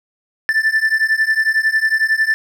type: beating tone pair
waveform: triangle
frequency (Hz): 1760 / 1771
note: A6 / A6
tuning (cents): 0 / +11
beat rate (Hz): 11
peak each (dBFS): -15 / -14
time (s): 0.49-2.34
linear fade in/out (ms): 0
effects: none